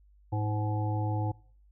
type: harmonic tone with a mistuned harmonic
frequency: 106.6 Hz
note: G#2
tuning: 46 cents sharp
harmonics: 1 / 3 / 5 / 7 / 8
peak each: -28 / -37 / -42 / -40 / -38 dBFS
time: 0.32-1.32 s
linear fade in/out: 10 ms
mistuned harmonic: 5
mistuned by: -51 cents
effects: noise-tail reverb RT60 0.5 s tail -22 dB re dry + added 50 Hz sine -57 dBFS peak until 1.71 s